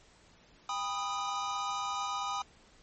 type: chord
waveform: square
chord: G augmented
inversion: none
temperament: equal with one note detuned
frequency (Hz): 800 / 987.8 / 1244.5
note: G5 / B5 / D#6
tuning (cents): +35 / 0 / 0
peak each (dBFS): -39 / -39 / -36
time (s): 0.69-2.42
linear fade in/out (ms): 2
effects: pink hiss -61 dBFS RMS until 2.82 s + MP3 32 kbps